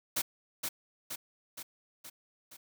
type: noise with echo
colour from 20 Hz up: white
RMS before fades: -31 dBFS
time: 0.16-0.22 s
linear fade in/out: 10 ms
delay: 470 ms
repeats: 5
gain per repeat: -4 dB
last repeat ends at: 2.57 s
effects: none